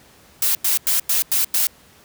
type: noise bursts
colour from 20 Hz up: blue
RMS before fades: -18 dBFS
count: 6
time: 0.42-1.67 s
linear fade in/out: 2 ms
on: 130 ms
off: 94 ms
effects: pink hiss -50 dBFS RMS until 2.04 s + high-pass 60 Hz 12 dB/octave